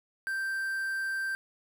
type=tone with quantisation; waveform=triangle; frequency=1568 Hz; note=G6; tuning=in tune; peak=-28 dBFS; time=0.27-1.35 s; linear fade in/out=0 ms; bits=8; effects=none